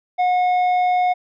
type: tone with tanh clipping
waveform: sine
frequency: 725 Hz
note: F#5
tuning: 35 cents flat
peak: -16 dBFS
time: 0.18-1.14 s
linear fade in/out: 20 ms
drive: 7 dB
effects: none